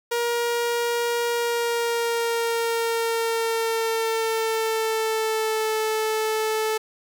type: tone with pitch glide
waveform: sawtooth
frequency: 473.4 to 436.6 Hz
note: A#4 to A4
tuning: +27 to -13 cents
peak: -18 dBFS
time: 0.11-6.78 s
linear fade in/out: 10 ms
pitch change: -140 cents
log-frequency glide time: 1.31-5.75 s
effects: 8-bit